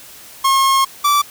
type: tone pair in turn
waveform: 45% pulse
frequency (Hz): 1079 / 1161.9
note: C#6 / D6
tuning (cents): -47 / -19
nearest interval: minor second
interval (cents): 128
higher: second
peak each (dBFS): -11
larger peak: neither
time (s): 0.44-0.85 / 1.04-1.22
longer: first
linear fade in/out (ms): 10
effects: white hiss -39 dBFS RMS until 1.3 s